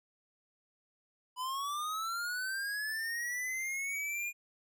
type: linear sweep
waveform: square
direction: up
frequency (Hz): 991 to 2438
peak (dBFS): -35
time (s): 1.36-4.33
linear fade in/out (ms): 50
effects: none